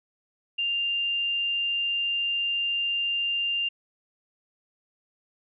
sine tone, 2794 Hz, F7, in tune, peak -24 dBFS, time 0.58-3.69 s, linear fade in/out 10 ms, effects none

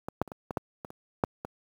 clicks, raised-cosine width 1 ms, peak -20 / -11 / -30 / -25 / -19 / -14 / -24 / -29 / -9 / -21 dBFS, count 10, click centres 0.085 / 0.216 / 0.277 / 0.318 / 0.508 / 0.572 / 0.848 / 0.904 / 1.238 / 1.449 s, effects high-pass 80 Hz 12 dB/octave + 8-bit

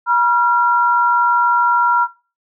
sine tone pair together, 964 / 1377 Hz, B5 / F6, -42 / -25 cents, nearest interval tritone, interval 617 cents, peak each -13 dBFS, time 0.06-2.08 s, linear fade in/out 50 ms, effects noise-tail reverb RT60 0.3 s tail -17 dB re dry

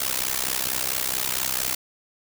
white noise with amplitude modulation, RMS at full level -22 dBFS, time 0-1.75 s, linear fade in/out 5 ms, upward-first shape sine, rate 64.4 Hz, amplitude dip 95%, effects none

